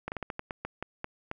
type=slowing click train; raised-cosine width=0.5 ms; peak=-19 dBFS; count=11; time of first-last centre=0.08-1.314 s; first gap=39 ms; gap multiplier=1.24; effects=none